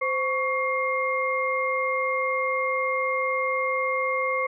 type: tone cluster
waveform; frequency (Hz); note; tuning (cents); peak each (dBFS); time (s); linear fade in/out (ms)
sine; 519 / 1119 / 2123; C5 / C#6 / C7; -14 / +16 / +25; -27; 0.01-4.47; 10
effects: none